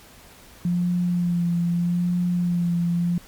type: tone with vibrato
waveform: sine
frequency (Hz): 174.4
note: F3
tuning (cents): -2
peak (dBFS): -19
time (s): 0.65-3.18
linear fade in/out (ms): 2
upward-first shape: sine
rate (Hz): 0.8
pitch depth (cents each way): 27
effects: pink hiss -48 dBFS RMS until 3.27 s + MP3 96 kbps